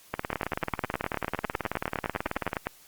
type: two click trains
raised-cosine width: 0.5 ms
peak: -13 / -12 dBFS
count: 45 / 24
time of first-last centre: 0.14-2.531 / 0.33-2.67 s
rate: 18.4 / 9.83 Hz
effects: white hiss -55 dBFS RMS until 2.87 s + Opus 48 kbps